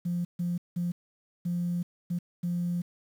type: tone bursts at uneven times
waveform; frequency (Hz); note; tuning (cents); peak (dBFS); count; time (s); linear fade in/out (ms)
sine; 174.61; F3; 0; -26; 6; 0.05-0.25 / 0.39-0.58 / 0.76-0.92 / 1.45-1.83 / 2.1-2.19 / 2.43-2.82; 10
effects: tanh soft clip ceiling -22 dBFS + 9-bit